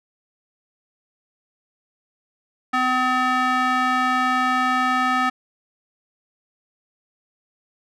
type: tone with band-pass filter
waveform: square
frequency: 254.6 Hz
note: C4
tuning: 47 cents flat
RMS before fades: -20 dBFS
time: 2.73-5.3 s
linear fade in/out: 10 ms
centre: 1400 Hz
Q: 1.8
effects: none